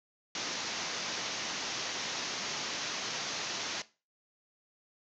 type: low-pass noise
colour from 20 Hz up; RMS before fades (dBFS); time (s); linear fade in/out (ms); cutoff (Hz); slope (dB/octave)
white; -37; 0.35-3.82; 2; 6600; 96
effects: noise-tail reverb RT60 0.3 s tail -17 dB re dry + high-pass 150 Hz 12 dB/octave